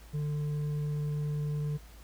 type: tone with hard clipping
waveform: sine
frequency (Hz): 148.3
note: D3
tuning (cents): +17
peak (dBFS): -31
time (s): 0.13-1.78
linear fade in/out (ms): 20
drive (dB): 4
effects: added 55 Hz sine -49 dBFS peak until 2.03 s + pink hiss -57 dBFS RMS until 2.03 s